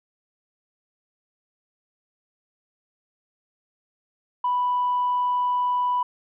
sine tone, 987.8 Hz, B5, in tune, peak -19 dBFS, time 4.44-6.03 s, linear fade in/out 5 ms, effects tanh soft clip ceiling -16 dBFS

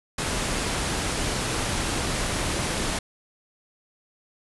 pink low-pass noise, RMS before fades -27 dBFS, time 0.18-2.99 s, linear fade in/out 5 ms, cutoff 11000 Hz, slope 96 dB/octave, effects none

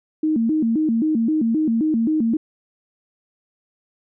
sine tone with vibrato, 266.3 Hz, C4, 31 cents sharp, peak -16 dBFS, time 0.23-2.37 s, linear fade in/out 5 ms, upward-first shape square, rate 3.8 Hz, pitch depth 270 cents each way, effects none

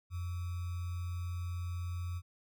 sine tone with sample-and-hold, 88 Hz, F2, 14 cents sharp, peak -35 dBFS, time 0.1-2.22 s, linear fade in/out 50 ms, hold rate 1225 Hz, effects none

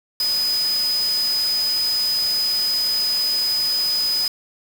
sine tone in noise, 5000 Hz, D#8, 8 cents sharp, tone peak -18 dBFS, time 0.2-4.28 s, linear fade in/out 2 ms, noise white, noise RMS -31 dBFS, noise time 0.2-4.28 s, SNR +10 dB, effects none

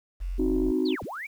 sine tone, 44.59 Hz, F1, 37 cents sharp, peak -28 dBFS, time 0.2-0.72 s, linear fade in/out 20 ms
sine chord, C diminished, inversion none, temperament equal, 261.6 / 311.1 / 370 Hz, C4 / Eb4 / Gb4, 0 / 0 / 0 cents, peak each -26 dBFS, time 0.38-0.96 s, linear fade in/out 20 ms
sine linear two-way sweep, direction down then up, 4700 to 43.16 to 2414 Hz, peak -33 dBFS, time 0.85-1.27 s, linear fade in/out 10 ms, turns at 1.03 s
effects tanh soft clip ceiling -15 dBFS + 9-bit

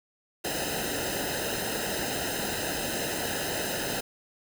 pink noise with comb filter, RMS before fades -31 dBFS, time 0.44-4.01 s, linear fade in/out 10 ms, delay 0.88 ms, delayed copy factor -0.9, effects none

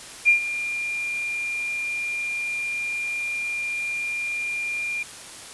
sine tone with ADSR envelope, 2400 Hz, D7, 37 cents sharp, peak -11 dBFS, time 0.25-5.03 s, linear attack 34 ms, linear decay 110 ms, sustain -14 dB, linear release 4 ms, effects white hiss -40 dBFS RMS until 5.53 s + resampled to 24000 Hz

